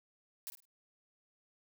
blue noise with echo, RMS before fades -42 dBFS, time 0.47-0.5 s, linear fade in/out 0 ms, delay 51 ms, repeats 3, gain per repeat -11 dB, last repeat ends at 0.653 s, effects none

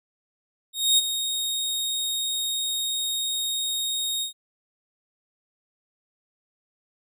sawtooth tone with ADSR envelope, 3729 Hz, A#7, in tune, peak -12 dBFS, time 0.73-4.33 s, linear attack 250 ms, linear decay 25 ms, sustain -10 dB, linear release 110 ms, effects none

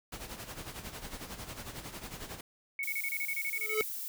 pink noise with tremolo, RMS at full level -41 dBFS, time 0.12-2.41 s, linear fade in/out 5 ms, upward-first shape sine, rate 11 Hz, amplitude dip 65%
sine tone bursts, 2217 Hz, C#7, in tune, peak -32 dBFS, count 13, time 2.79-3.826 s, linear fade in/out 2 ms, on 52 ms, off 30 ms
violet noise, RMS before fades -39 dBFS, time 2.83-4.08 s, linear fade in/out 0 ms
square tone with exponential growth, 430.8 Hz, A4, 37 cents flat, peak -26 dBFS, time 3.52-3.81 s, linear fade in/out 0 ms, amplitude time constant 62 ms
effects none

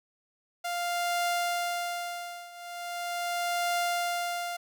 sawtooth tone with tremolo, 698.5 Hz, F5, in tune, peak -22 dBFS, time 0.64-4.57 s, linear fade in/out 10 ms, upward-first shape triangle, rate 0.4 Hz, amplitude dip 90%, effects none

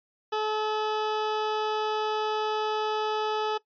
20% pulse tone, 430 Hz, A4, 40 cents flat, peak -21 dBFS, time 0.32-3.58 s, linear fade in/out 10 ms, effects noise-tail reverb RT60 0.1 s tail -19 dB re dry + resampled to 11025 Hz

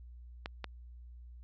clicks, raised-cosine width 0.3 ms, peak -22 dBFS, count 2, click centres 0.459 / 0.643 s, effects added 60 Hz sine -48 dBFS peak until 1.43 s + resampled to 16000 Hz

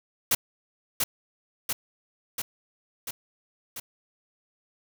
white noise with echo, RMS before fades -22 dBFS, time 0.31-0.35 s, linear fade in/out 5 ms, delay 690 ms, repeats 5, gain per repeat -3 dB, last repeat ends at 3.8 s, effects none

